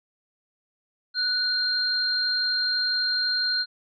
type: tone pair together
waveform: sine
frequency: 1480 / 4186 Hz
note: F#6 / C8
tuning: 0 / 0 cents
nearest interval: octave + tritone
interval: 1800 cents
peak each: -28 / -23 dBFS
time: 1.14-3.66 s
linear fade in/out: 50 ms
effects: none